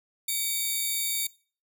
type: tone pair together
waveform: 5% pulse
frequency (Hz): 2282 / 3686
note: C#7 / A#7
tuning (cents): +50 / -20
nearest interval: minor sixth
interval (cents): 830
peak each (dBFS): -21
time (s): 0.28-1.27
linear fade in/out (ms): 5
effects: noise-tail reverb RT60 0.4 s tail -21 dB re dry